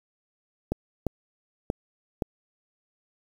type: clicks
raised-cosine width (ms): 2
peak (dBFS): -12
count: 4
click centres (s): 0.72 / 1.067 / 1.701 / 2.222
effects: 7-bit